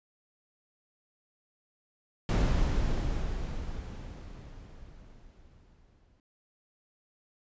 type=noise with exponential decay; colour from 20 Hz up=brown; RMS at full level=-23 dBFS; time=2.29-6.2 s; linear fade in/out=1 ms; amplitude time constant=850 ms; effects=resampled to 16000 Hz